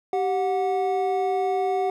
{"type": "tone pair together", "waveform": "triangle", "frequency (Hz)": [387.8, 732.1], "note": ["G4", "F#5"], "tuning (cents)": [-19, -19], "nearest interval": "major seventh", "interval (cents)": 1100, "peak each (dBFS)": -22, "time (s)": [0.13, 1.9], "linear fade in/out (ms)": 2, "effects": []}